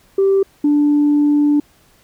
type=tone pair in turn; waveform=sine; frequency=390 / 293.1 Hz; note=G4 / D4; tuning=-9 / -3 cents; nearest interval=perfect fourth; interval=494 cents; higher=first; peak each=-9 dBFS; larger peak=neither; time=0.18-0.43 / 0.64-1.6 s; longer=second; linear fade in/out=5 ms; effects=tanh soft clip ceiling -7 dBFS + pink hiss -53 dBFS RMS until 2.03 s